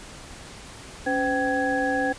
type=tone cluster; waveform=sine; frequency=277.6 / 511 / 774 / 1667 Hz; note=C#4 / C5 / G5 / G#6; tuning=+3 / -41 / -22 / +6 cents; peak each=-27 dBFS; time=1.06-2.13 s; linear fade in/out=10 ms; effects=pink hiss -42 dBFS RMS until 2.18 s + resampled to 22050 Hz